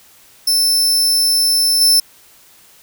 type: tone with level steps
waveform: sawtooth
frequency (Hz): 5300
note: E8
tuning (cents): +9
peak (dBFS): -9 / -6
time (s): 0.47-2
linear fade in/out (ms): 5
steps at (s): 1.81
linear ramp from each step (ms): 2
effects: white hiss -47 dBFS RMS until 2.82 s